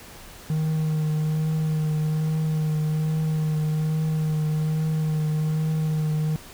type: tone with vibrato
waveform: triangle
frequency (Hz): 155.56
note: D#3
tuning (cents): 0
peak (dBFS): -19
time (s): 0.5-6.36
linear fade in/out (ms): 0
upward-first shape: triangle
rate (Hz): 1.2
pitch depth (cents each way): 23
effects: pink hiss -44 dBFS RMS until 6.53 s